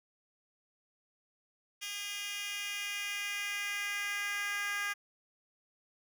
10% pulse tone with high-pass filter sweep, 407 Hz, G#4, 35 cents flat, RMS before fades -37 dBFS, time 1.81-4.94 s, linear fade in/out 20 ms, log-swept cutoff 3200 to 1600 Hz, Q 2, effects none

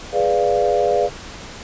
sine chord, G# diminished seventh, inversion none, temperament equal, 415.3 / 493.9 / 587.3 / 698.5 Hz, G#4 / B4 / D5 / F5, 0 / 0 / 0 / 0 cents, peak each -20 dBFS, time 0.12-1.1 s, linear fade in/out 50 ms, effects pink hiss -35 dBFS RMS until 1.63 s + resampled to 16000 Hz

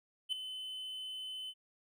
triangle tone with ADSR envelope, 3038 Hz, F#7, 45 cents sharp, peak -28 dBFS, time 0.29-1.54 s, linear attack 36 ms, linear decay 3 ms, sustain -11 dB, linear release 51 ms, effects none

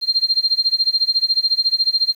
sine tone with tremolo, 4186 Hz, C8, in tune, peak -11 dBFS, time 0.01-2.15 s, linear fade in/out 50 ms, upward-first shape sine, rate 14 Hz, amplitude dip 95%, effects 8-bit

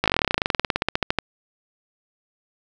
slowing click train, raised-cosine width 0.3 ms, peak -3 dBFS, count 28, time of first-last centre 0.04-1.187 s, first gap 18 ms, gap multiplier 1.06, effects none

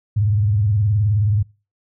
sine tone with vibrato, 103.83 Hz, G#2, in tune, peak -14 dBFS, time 0.16-1.43 s, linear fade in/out 10 ms, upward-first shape sine, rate 19 Hz, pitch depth 140 cents each way, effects noise-tail reverb RT60 0.3 s tail -23 dB re dry

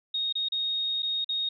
sine tone with dropouts, 3729 Hz, A#7, in tune, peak -26 dBFS, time 0.14-1.49 s, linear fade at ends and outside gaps 5 ms, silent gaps 0.326-0.353 / 0.486-0.52 / 1.023-1.029 / 1.245-1.29 s, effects none

